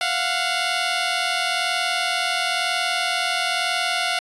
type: tone pair together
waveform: 10% pulse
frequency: 689 / 730 Hz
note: F5 / F#5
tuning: -24 / -24 cents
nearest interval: minor second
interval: 100 cents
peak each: -15 dBFS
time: 0.01-4.19 s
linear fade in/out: 2 ms
effects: resampled to 22050 Hz